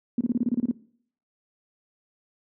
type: tone bursts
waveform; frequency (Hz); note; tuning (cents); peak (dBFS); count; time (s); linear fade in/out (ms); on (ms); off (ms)
sine; 238.5; A#3; +40; -19; 10; 0.18-0.712; 2; 28; 28
effects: noise-tail reverb RT60 0.6 s tail -21 dB re dry + high-pass 150 Hz 12 dB/octave